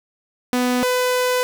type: tone pair in turn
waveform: sawtooth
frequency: 248.7 / 501.1 Hz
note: B3 / B4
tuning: +12 / +25 cents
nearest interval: octave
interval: 1213 cents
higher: second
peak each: -13 dBFS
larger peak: neither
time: 0.53-0.83 / 0.83-1.43 s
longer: second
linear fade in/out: 0 ms
effects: 7-bit